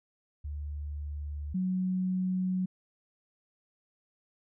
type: tone pair in turn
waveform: sine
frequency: 73.42 / 185.01 Hz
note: D2 / F#3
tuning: 0 / 0 cents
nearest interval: octave + major third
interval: 1600 cents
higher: second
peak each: -34 / -27 dBFS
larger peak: second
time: 0.44-1.54 / 1.54-2.66 s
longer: second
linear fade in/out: 10 ms
effects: none